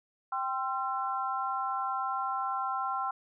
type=chord; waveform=sine; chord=C major; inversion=second; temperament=equal with one note detuned; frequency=784 / 1046.5 / 1349.3 Hz; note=G5 / C6 / E6; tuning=0 / 0 / +40 cents; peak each=-34 dBFS; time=0.32-3.11 s; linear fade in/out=5 ms; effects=none